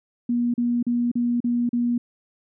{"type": "tone bursts", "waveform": "sine", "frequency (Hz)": 240, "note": "B3", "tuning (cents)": -49, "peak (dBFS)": -19, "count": 6, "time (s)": [0.29, 1.98], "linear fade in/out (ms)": 5, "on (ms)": 250, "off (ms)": 38, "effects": []}